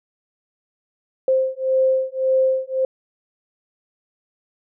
sine beating tone pair, 523.3 / 525.1 Hz, C5 / C5, 0 / +6 cents, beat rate 1.8 Hz, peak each -19 / -19 dBFS, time 1.28-2.85 s, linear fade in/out 2 ms, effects none

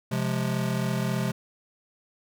square chord, F minor, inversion second, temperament just, 130.96 / 174.61 / 209.5 Hz, C3 / F3 / Ab3, +2 / 0 / +15 cents, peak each -29 / -31 / -31 dBFS, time 0.11-1.32 s, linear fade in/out 10 ms, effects none

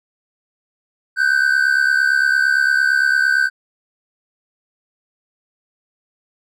triangle tone pair together, 1499.2 / 1568 Hz, F#6 / G6, +22 / 0 cents, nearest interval minor second, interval 78 cents, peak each -14 dBFS, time 1.16-3.5 s, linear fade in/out 50 ms, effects none

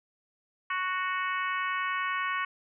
harmonic tone, 370 Hz, F#4, in tune, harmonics 3 / 4 / 5 / 6 / 7 / 8, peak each -31 / -35 / -35 / -37 / -41 / -44 dBFS, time 0.7-2.45 s, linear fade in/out 5 ms, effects none

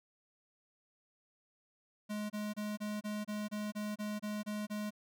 square tone bursts, 210 Hz, G#3, 19 cents sharp, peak -37 dBFS, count 12, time 2.09-4.907 s, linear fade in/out 20 ms, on 210 ms, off 27 ms, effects none

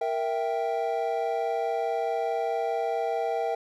triangle chord, E diminished, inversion second, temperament equal, 466.2 / 659.3 / 784 Hz, Bb4 / E5 / G5, 0 / 0 / 0 cents, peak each -28 dBFS, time 0.01-3.55 s, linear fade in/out 5 ms, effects none

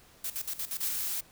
blue noise with tremolo, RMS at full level -34 dBFS, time 0.24-0.9 s, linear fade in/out 5 ms, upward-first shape square, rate 8.5 Hz, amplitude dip 80%
blue noise, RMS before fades -33 dBFS, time 0.8-1.21 s, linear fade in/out 10 ms
effects pink hiss -58 dBFS RMS until 1.31 s

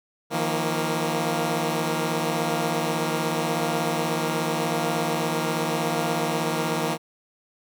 10% pulse chord, Eb suspended second, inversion none, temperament equal with one note detuned, 158.1 / 174.61 / 233.1 Hz, Eb3 / F3 / Bb3, +28 / 0 / 0 cents, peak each -18 / -21 / -20 dBFS, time 0.3-6.98 s, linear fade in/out 50 ms, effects none

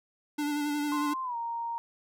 square tone with vibrato, 293.7 Hz, D4, in tune, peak -29 dBFS, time 0.38-1.14 s, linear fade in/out 10 ms, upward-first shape sine, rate 11 Hz, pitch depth 26 cents each way
sine tone with pitch glide, 1045 to 931 Hz, C6 to A#5, -2 to -2 cents, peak -31 dBFS, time 0.92-1.78 s, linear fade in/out 0 ms, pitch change -200 cents, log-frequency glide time 1.23-1.36 s
effects none

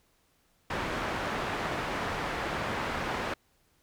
white low-pass noise, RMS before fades -33 dBFS, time 0.7-3.34 s, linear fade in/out 5 ms, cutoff 1500 Hz, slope 12 dB/octave, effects pink hiss -69 dBFS RMS until 3.82 s

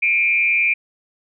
sine tone with frequency modulation, 2375 Hz, D7, 19 cents sharp, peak -14 dBFS, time 0.02-0.74 s, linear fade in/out 10 ms, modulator 170 Hz, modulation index 0.66, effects none

